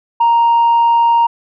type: tone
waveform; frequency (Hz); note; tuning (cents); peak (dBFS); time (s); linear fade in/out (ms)
sine; 933; A#5; +1; -6; 0.2-1.27; 10
effects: tanh soft clip ceiling -6 dBFS